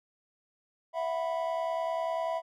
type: chord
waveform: triangle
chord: E suspended second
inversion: none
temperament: equal with one note detuned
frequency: 659.3 / 729.4 / 987.8 Hz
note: E5 / F#5 / B5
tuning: 0 / -25 / 0 cents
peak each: -29 / -35 / -34 dBFS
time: 0.93-2.42 s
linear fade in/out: 50 ms
effects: none